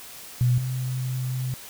sine tone pair in turn, 123.47 / 128.23 Hz, B2 / C3, 0 / -35 cents, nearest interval minor second, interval 65 cents, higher second, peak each -17 / -25 dBFS, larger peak first, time 0.41-0.58 / 0.58-1.54 s, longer second, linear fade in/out 0 ms, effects white hiss -42 dBFS RMS until 1.69 s

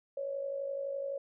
sine tone with amplitude modulation, 554.4 Hz, C#5, in tune, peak -31 dBFS, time 0.17-1.18 s, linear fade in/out 5 ms, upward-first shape sine, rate 51.8 Hz, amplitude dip 60%, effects none

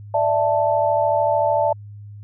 sine chord, D suspended second, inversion none, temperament just, 587.3 / 660.7 / 881 Hz, D5 / E5 / A5, 0 / +4 / +2 cents, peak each -20 dBFS, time 0.14-1.73 s, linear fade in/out 5 ms, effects added 103 Hz sine -35 dBFS peak until 2.23 s

